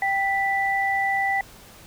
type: tone pair together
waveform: sine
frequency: 784 / 1975.5 Hz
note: G5 / B6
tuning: 0 / 0 cents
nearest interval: octave + major third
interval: 1600 cents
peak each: -23 dBFS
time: 0.02-1.41 s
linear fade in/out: 2 ms
effects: pink hiss -47 dBFS RMS until 1.86 s